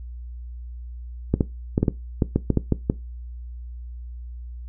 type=clicks; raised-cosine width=3 ms; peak=-5 dBFS; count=11; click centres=1.34 / 1.408 / 1.779 / 1.83 / 1.882 / 2.222 / 2.36 / 2.503 / 2.573 / 2.723 / 2.899 s; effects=noise-tail reverb RT60 0.2 s tail -18 dB re dry + added 60 Hz sine -33 dBFS peak until 4.68 s